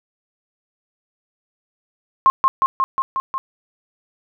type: tone with echo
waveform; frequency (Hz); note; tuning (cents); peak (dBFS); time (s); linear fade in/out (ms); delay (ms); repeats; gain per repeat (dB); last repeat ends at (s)
sine; 1069; C6; +37; -8; 2.26-2.3; 0; 180; 6; -2; 3.38
effects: none